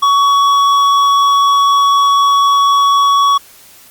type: tone with hard clipping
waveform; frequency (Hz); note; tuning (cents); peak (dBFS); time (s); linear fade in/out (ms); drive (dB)
triangle; 1124; C#6; +24; -9; 0.02-3.38; 10; 12
effects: white hiss -41 dBFS RMS until 3.9 s + Opus 48 kbps